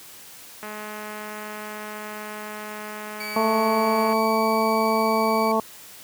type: click train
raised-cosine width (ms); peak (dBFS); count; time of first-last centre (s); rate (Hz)
0.5; -21; 743; 0.63-4.13; 212
type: tone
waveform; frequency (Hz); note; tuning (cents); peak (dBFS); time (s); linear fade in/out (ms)
30% pulse; 2289; D7; -45; -29; 3.2-5.52; 5
type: harmonic tone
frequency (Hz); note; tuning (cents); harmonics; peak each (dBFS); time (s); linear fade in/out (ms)
221.3; A3; +10; 1 / 2 / 3 / 4 / 5; -25 / -25 / -25 / -25 / -25; 3.36-5.6; 2
effects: white hiss -44 dBFS RMS until 6.03 s + high-pass 80 Hz 12 dB/octave